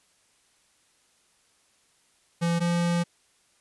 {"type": "tone pair in turn", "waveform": "square", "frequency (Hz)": [170, 172.27], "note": ["F3", "F3"], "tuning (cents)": [-46, -23], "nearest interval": "unison", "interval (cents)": 23, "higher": "second", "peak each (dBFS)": -23, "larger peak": "neither", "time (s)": [[2.41, 2.6], [2.6, 3.04]], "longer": "second", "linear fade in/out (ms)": 20, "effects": ["white hiss -65 dBFS RMS until 3.6 s", "resampled to 24000 Hz"]}